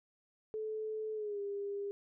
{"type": "tone with pitch glide", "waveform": "sine", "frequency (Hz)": [434.1, 402.7], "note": ["A4", "G4"], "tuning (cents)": [-23, 47], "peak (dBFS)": -36, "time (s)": [0.54, 1.91], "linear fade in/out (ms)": 0, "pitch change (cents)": -130, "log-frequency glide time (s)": [1.14, 1.4], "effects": []}